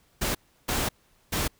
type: noise bursts at uneven times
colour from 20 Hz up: pink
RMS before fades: -27 dBFS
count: 3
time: 0.21-0.35 / 0.68-0.89 / 1.32-1.48 s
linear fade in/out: 10 ms
effects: pink hiss -64 dBFS RMS until 1.59 s